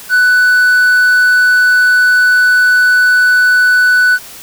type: tone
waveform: triangle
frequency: 1490 Hz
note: F#6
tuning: 12 cents sharp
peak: -4 dBFS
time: 0.09-4.19 s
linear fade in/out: 50 ms
effects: white hiss -32 dBFS RMS until 4.42 s